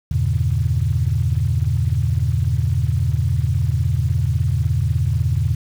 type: chord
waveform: sine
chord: E diminished seventh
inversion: none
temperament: just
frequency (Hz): 82.41 / 98.89 / 118.67 / 142.4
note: E2 / G2 / Bb2 / Db3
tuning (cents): 0 / +16 / +31 / +47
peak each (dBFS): -20 / -22 / -20 / -22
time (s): 0.11-5.55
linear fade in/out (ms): 5
effects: tanh soft clip ceiling -6 dBFS + 7-bit